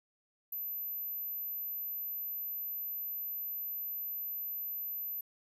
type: tone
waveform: sine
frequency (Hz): 12070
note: F#9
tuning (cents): +33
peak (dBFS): -36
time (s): 0.52-5.21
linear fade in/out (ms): 5
effects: none